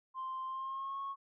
sine tone with pitch glide, 1046.5 to 1098.5 Hz, C6 to C#6, 0 to -16 cents, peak -36 dBFS, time 0.14-1.16 s, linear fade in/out 50 ms, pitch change +84 cents, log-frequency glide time 0.46-1 s, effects tanh soft clip ceiling -34 dBFS

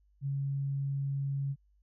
sine tone, 138.59 Hz, C#3, in tune, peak -30 dBFS, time 0.21-1.56 s, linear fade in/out 50 ms, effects added 50 Hz sine -64 dBFS peak until 1.82 s

